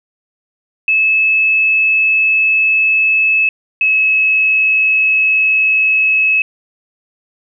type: tone pair in turn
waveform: sine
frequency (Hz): 2600 / 2581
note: E7 / E7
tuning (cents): -24 / -37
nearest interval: unison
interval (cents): 13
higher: first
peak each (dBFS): -9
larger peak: neither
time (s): 0.88-3.49 / 3.81-6.42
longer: neither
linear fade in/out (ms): 2
effects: none